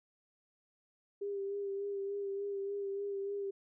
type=tone with vibrato; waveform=sine; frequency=398.8 Hz; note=G4; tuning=30 cents sharp; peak=-35 dBFS; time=1.21-3.51 s; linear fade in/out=10 ms; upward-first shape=sine; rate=3.4 Hz; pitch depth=26 cents each way; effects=none